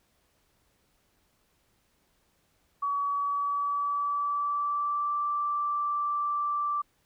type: tone with pitch glide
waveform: sine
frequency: 1134 to 1170.6 Hz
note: C#6 to D6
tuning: +39 to -6 cents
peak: -26 dBFS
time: 2.82-6.82 s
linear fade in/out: 10 ms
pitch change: +55 cents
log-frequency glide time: 2.99-5.16 s
effects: pink hiss -70 dBFS RMS until 7.05 s